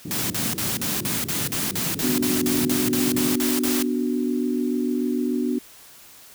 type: band-pass noise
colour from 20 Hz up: pink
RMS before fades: -32 dBFS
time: 0.05-3.37 s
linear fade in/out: 5 ms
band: 120 to 340 Hz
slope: 24 dB/octave
type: noise bursts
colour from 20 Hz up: white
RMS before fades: -26 dBFS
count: 16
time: 0.11-3.825 s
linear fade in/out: 0 ms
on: 190 ms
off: 45 ms
type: chord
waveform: sine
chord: B minor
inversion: none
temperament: equal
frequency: 246.9 / 293.7 / 370 Hz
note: B3 / D4 / F#4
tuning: 0 / 0 / 0 cents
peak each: -23 / -26 / -28 dBFS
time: 2.03-5.59 s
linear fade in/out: 10 ms
effects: white hiss -47 dBFS RMS until 6.34 s